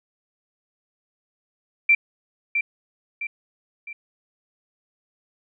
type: tone with echo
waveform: sine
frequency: 2352 Hz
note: D7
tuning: 2 cents sharp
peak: -12 dBFS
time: 1.89-1.95 s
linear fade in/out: 5 ms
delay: 660 ms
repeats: 3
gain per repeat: -7 dB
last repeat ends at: 3.93 s
effects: none